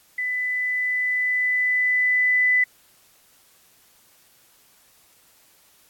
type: tone with level ramp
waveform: sine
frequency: 1998 Hz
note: B6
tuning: 20 cents sharp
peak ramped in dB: -23 to -15 dBFS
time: 0.18-2.64 s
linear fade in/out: 5 ms
effects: white hiss -57 dBFS RMS until 5.89 s + AAC 64 kbps